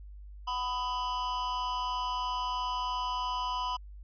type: tone with amplitude modulation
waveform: square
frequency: 997 Hz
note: B5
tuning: 16 cents sharp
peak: -28 dBFS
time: 0.47-3.77 s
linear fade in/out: 10 ms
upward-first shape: sine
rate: 257 Hz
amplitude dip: 70%
effects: added 50 Hz sine -44 dBFS peak until 4.03 s + resampled to 11025 Hz